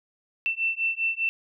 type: beating tone pair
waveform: sine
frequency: 2678 / 2683 Hz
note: E7 / E7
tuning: +27 / +30 cents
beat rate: 5 Hz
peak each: -27 dBFS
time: 0.46-1.29 s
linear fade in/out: 0 ms
effects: none